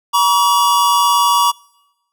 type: tone pair together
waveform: square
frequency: 957 / 1138.1 Hz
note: A#5 / C#6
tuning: +45 / +45 cents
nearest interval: minor third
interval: 300 cents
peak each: -14 dBFS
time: 0.13-1.52 s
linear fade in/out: 20 ms
effects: noise-tail reverb RT60 1.0 s tail -25 dB re dry